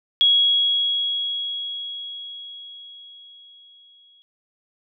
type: tone with exponential decay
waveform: sine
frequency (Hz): 3322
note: G#7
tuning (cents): 0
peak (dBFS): -12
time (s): 0.21-4.22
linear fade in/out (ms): 0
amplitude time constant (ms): 870
effects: none